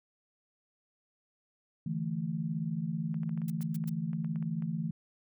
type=chord; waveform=sine; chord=D suspended second; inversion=none; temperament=just; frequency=146.83 / 165.19 / 220.2 Hz; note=D3 / E3 / A3; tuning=0 / +4 / +2 cents; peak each=-39 / -33 / -37 dBFS; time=1.86-4.91 s; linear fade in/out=5 ms
type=clicks; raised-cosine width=0.5 ms; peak=-38 dBFS; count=12; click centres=3.143 / 3.233 / 3.293 / 3.376 / 3.418 / 3.608 / 3.84 / 4.132 / 4.246 / 4.359 / 4.426 / 4.623 s
type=noise bursts; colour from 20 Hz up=blue; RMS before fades=-47 dBFS; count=4; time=3.48-3.894 s; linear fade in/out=2 ms; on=21 ms; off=110 ms
effects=none